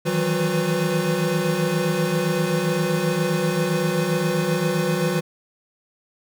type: tone cluster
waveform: square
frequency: 158.2 / 165.8 / 187.9 / 360.4 / 503 Hz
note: D#3 / E3 / F#3 / F#4 / B4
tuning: +29 / +10 / +27 / -45 / +32 cents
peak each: -27 dBFS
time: 0.05-5.21 s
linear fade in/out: 20 ms
effects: none